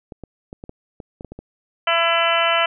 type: clicks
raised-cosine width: 2 ms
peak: -21 dBFS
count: 10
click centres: 0.122 / 0.237 / 0.529 / 0.639 / 0.694 / 1.002 / 1.209 / 1.247 / 1.32 / 1.39 s
type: harmonic tone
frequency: 335 Hz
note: E4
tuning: 28 cents sharp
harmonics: 2 / 3 / 4 / 5 / 6 / 7 / 8 / 9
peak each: -21 / -25 / -21 / -27 / -26 / -26 / -25 / -23 dBFS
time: 1.87-2.66 s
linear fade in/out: 5 ms
effects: none